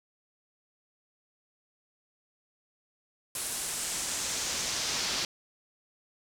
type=noise with band-pass filter sweep; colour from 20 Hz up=brown; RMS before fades=-33 dBFS; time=3.35-5.25 s; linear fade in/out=2 ms; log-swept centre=10000 to 5000 Hz; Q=1.7; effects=none